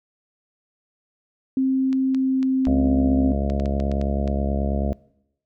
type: tone with pitch glide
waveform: sine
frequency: 264 to 262.2 Hz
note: C4 to C4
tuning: +16 to +4 cents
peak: -17 dBFS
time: 1.57-3.32 s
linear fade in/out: 2 ms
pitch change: -12 cents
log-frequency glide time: 2.05-2.68 s
type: clicks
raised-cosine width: 0.2 ms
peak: -21 dBFS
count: 11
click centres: 1.929 / 2.147 / 2.429 / 2.653 / 3.5 / 3.599 / 3.658 / 3.801 / 3.916 / 4.014 / 4.277 s
type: harmonic tone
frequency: 69.3 Hz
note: C#2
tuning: in tune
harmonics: 1 / 2 / 3 / 4 / 5 / 6 / 7 / 8 / 9 / 10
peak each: -23 / -32 / -26 / -34 / -36 / -37 / -37 / -35 / -31 / -35 dBFS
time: 2.67-4.93 s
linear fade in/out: 0 ms
effects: noise-tail reverb RT60 0.8 s tail -22 dB re dry